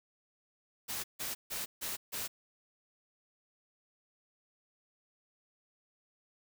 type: noise bursts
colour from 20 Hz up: white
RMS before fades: -38 dBFS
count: 5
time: 0.88-2.28 s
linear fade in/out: 20 ms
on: 160 ms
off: 150 ms
effects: none